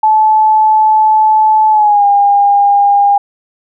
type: tone with pitch glide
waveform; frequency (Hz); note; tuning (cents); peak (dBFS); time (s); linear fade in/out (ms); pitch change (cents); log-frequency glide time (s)
sine; 866 to 808; A5 to G#5; -28 to -48; -5; 0.03-3.18; 5; -120; 1.7-2.05
effects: none